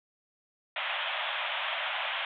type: band-pass noise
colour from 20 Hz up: white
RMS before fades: -33 dBFS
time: 0.76-2.25 s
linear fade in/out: 2 ms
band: 570 to 3500 Hz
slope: 96 dB/octave
effects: none